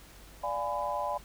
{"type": "chord", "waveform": "sine", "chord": "D diminished seventh", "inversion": "none", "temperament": "equal with one note detuned", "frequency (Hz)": [587.3, 698.5, 830.6, 1002.1], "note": ["D5", "F5", "Ab5", "Cb6"], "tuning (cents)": [0, 0, 0, 25], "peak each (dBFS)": [-35, -38, -35, -34], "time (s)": [0.43, 1.18], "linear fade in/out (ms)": 10, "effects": ["added 50 Hz sine -53 dBFS peak until 1.24 s", "pink hiss -54 dBFS RMS until 1.24 s"]}